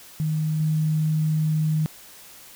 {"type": "tone with level steps", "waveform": "sine", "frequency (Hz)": 155.56, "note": "D#3", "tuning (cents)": 0, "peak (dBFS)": [-21, -19], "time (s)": [0.2, 1.86], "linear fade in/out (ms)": 0, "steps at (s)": 0.6, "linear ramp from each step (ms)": 2, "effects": ["white hiss -46 dBFS RMS until 2.55 s"]}